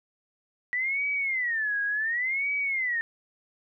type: tone with vibrato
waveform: sine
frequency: 1937 Hz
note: B6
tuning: 34 cents flat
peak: -25 dBFS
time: 0.73-3.01 s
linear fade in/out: 0 ms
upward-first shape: sine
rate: 0.69 Hz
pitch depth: 280 cents each way
effects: none